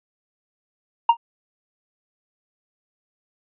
triangle tone with exponential decay, 932.3 Hz, A#5, in tune, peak -5 dBFS, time 1.09-1.17 s, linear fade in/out 5 ms, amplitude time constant 17 ms, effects resampled to 8000 Hz

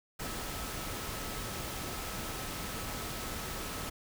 sine tone in noise, 1295 Hz, E6, 31 cents flat, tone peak -49 dBFS, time 0.19-3.9 s, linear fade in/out 10 ms, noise pink, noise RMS -39 dBFS, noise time 0.19-3.9 s, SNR -13 dB, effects none

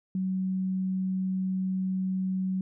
sine tone, 187.8 Hz, F#3, 26 cents sharp, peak -26 dBFS, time 0.15-2.61 s, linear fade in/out 2 ms, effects none

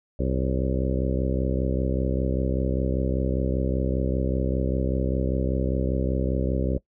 harmonic tone with a mistuned harmonic, 65.1 Hz, C2, 8 cents flat, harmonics 1 / 2 / 3 / 4 / 5 / 6 / 7 / 8 / 9, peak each -26 / -29 / -31 / -32 / -33 / -34 / -34 / -35 / -36 dBFS, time 0.19-6.78 s, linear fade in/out 5 ms, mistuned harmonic 9, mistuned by -55 cents, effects noise-tail reverb RT60 0.1 s tail -19 dB re dry

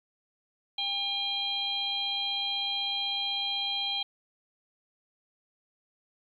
harmonic tone, 804 Hz, G5, 44 cents sharp, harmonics 1 / 3 / 4 / 5, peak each -39 / -40 / -30 / -35 dBFS, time 0.78-4.03 s, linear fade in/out 5 ms, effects 11-bit

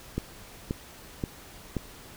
click train, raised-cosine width 3 ms, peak -15 dBFS, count 4, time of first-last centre 0.18-1.767 s, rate 1.89 Hz, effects pink hiss -48 dBFS RMS until 2.16 s

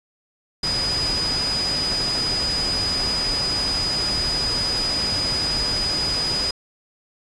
sine tone in noise, 4956 Hz, D#8, 8 cents flat, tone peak -21 dBFS, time 0.63-6.51 s, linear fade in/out 5 ms, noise pink, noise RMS -28 dBFS, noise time 0.63-6.51 s, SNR +4 dB, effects resampled to 22050 Hz

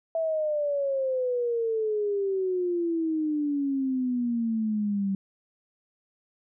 sine exponential sweep, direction down, 659.3 to 192.9 Hz, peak -24 dBFS, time 0.15-5.15 s, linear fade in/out 2 ms, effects none

